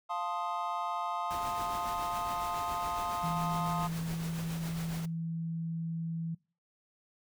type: chord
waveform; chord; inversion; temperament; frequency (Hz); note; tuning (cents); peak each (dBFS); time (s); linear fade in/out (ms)
triangle; F dominant seventh; none; equal; 698.5 / 880 / 1046.5 / 1244.5; F5 / A5 / C6 / Eb6; 0 / 0 / 0 / 0; -36; 0.09-3.88; 20
type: noise with tremolo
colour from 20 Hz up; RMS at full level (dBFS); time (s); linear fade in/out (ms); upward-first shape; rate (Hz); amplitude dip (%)
pink; -42; 1.3-5.06; 10; triangle; 7.2; 50
type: tone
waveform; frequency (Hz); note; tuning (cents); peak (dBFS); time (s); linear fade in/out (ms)
sine; 164.8; E3; 0; -33; 3.23-6.35; 10
effects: noise-tail reverb RT60 0.4 s tail -25 dB re dry